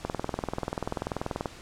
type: click train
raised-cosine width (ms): 1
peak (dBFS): -15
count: 30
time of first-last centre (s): 0.05-1.458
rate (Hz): 20.6
effects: pink hiss -47 dBFS RMS until 1.61 s + low-pass 8000 Hz 12 dB/octave